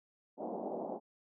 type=band-pass noise; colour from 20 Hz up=white; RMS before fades=-40 dBFS; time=0.37-1 s; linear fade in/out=50 ms; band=190 to 810 Hz; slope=48 dB/octave; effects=none